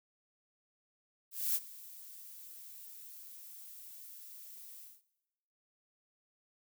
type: noise with ADSR envelope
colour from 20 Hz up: violet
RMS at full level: -31 dBFS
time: 1.31-5.02 s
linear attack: 240 ms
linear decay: 42 ms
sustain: -20 dB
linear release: 210 ms
effects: noise-tail reverb RT60 1.0 s tail -19 dB re dry